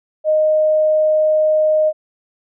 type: tone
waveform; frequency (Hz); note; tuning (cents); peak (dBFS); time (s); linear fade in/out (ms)
sine; 619; D#5; -9; -11; 0.24-1.93; 50
effects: none